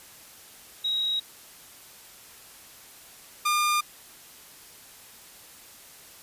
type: tone pair in turn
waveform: sine / sawtooth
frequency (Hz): 3816 / 1205.8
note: A#7 / D6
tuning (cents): +40 / +45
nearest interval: octave + minor sixth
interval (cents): 1995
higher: first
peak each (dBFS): -24 / -18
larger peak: second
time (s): 0.84-1.2 / 3.45-3.81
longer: neither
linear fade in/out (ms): 10
effects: white hiss -49 dBFS RMS until 6.22 s + resampled to 32000 Hz